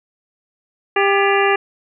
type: harmonic tone with a mistuned harmonic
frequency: 397.1 Hz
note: G4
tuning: 22 cents sharp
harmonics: 1 / 2 / 3 / 4 / 5 / 6 / 7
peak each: -16 / -19 / -21 / -22 / -23 / -24 / -24 dBFS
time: 0.96-1.56 s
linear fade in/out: 5 ms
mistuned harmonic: 4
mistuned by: +120 cents
effects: none